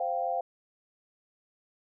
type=chord; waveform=sine; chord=C suspended fourth; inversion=none; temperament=equal; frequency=523.3 / 698.5 / 784 Hz; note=C5 / F5 / G5; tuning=0 / 0 / 0 cents; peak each=-34 / -30 / -33 dBFS; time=0-0.41 s; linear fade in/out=5 ms; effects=none